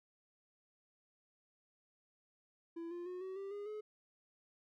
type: tone with pitch steps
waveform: triangle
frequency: 334.9 / 348.5 / 362.7 / 377.4 / 392.8 / 408.8 / 425.4 Hz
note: E4 / F4 / F#4 / F#4 / G4 / G#4 / G#4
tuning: +27 / -4 / -34 / +34 / +4 / -27 / +42 cents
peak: -40 dBFS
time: 2.76-3.81 s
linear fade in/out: 10 ms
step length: 150 ms
effects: none